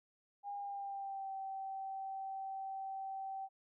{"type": "tone with pitch glide", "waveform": "sine", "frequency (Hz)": [809, 773.8], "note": ["G#5", "G5"], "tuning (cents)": [-46, -23], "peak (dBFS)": -40, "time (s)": [0.43, 3.49], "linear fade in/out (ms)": 50, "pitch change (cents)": -77, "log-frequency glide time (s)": [0.55, 1.32], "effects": []}